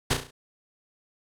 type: noise with echo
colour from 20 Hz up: pink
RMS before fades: -22 dBFS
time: 0.1-0.14 s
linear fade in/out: 10 ms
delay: 34 ms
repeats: 5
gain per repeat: -6 dB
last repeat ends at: 0.31 s
effects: low-pass 11000 Hz 12 dB/octave